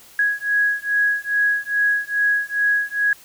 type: beating tone pair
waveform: sine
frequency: 1661.2 / 1663.6 Hz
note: G#6 / G#6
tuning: 0 / +2 cents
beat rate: 2.4 Hz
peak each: -20 dBFS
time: 0.19-3.13 s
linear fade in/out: 2 ms
effects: white hiss -47 dBFS RMS until 3.24 s